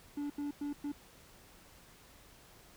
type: tone bursts at uneven times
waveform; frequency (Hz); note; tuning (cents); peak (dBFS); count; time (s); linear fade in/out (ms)
triangle; 289.3; D4; -26; -33; 4; 0.17-0.3 / 0.38-0.51 / 0.61-0.73 / 0.84-0.92; 5
effects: pink hiss -59 dBFS RMS until 2.76 s